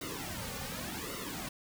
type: noise with flanger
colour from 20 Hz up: pink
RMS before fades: -40 dBFS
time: 0.01-1.49 s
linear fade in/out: 5 ms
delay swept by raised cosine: 1.2 to 3.1 ms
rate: 0.88 Hz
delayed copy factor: -0.8
effects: none